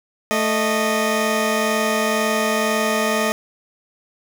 15% pulse tone pair together, 220 / 618 Hz, A3 / D#5, 0 / -12 cents, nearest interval octave + tritone, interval 1788 cents, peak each -14 dBFS, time 0.31-3.32 s, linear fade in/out 0 ms, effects none

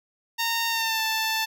10% pulse tone with pitch glide, 920 to 883.5 Hz, A#5 to A5, -23 to +7 cents, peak -15 dBFS, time 0.38-1.46 s, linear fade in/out 20 ms, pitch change -70 cents, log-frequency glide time 0.69-1.02 s, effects none

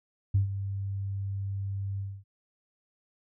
sine tone with ADSR envelope, 98.4 Hz, G2, 7 cents sharp, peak -18 dBFS, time 0.34-2.24 s, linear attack 10 ms, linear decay 120 ms, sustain -12 dB, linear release 250 ms, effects tanh soft clip ceiling -15 dBFS

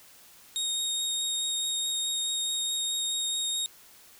25% pulse tone with vibrato, 3729 Hz, A#7, in tune, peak -23 dBFS, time 0.56-3.66 s, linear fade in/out 0 ms, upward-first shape sine, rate 4.7 Hz, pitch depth 10 cents each way, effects white hiss -54 dBFS RMS until 4.19 s

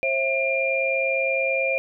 sine tone cluster, 534 / 663 / 2395 Hz, C5 / E5 / D7, +35 / +10 / +33 cents, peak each -24 / -29 / -23 dBFS, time 0.03-1.78 s, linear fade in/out 0 ms, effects none

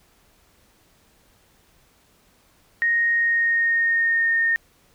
sine tone with pitch glide, 1864.7 to 1834.8 Hz, A#6 to A#6, 0 to -28 cents, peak -17 dBFS, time 2.82-4.56 s, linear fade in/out 0 ms, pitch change -28 cents, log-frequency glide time 3.13-4.34 s, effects pink hiss -59 dBFS RMS until 4.94 s

